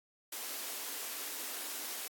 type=high-pass noise; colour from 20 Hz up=white; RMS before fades=-41 dBFS; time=0.32-2.08 s; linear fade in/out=5 ms; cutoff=240 Hz; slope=96 dB/octave; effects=AAC 64 kbps